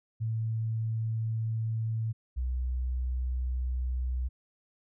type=tone pair in turn; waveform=sine; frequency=111.9 / 62.8 Hz; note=A2 / B1; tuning=+30 / +30 cents; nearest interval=minor seventh; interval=1000 cents; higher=first; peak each=-28 dBFS; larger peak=neither; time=0.2-2.13 / 2.36-4.29 s; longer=neither; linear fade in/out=20 ms; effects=none